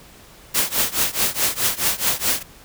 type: noise with tremolo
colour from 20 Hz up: white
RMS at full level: -17 dBFS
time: 0.54-2.43 s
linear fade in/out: 10 ms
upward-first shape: triangle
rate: 4.7 Hz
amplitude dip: 95%
effects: pink hiss -46 dBFS RMS until 2.64 s